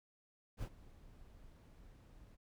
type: noise with ADSR envelope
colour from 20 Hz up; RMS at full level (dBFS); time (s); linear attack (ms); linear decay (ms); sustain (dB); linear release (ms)
brown; -40; 0.57-2.37; 58; 61; -19; 30
effects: none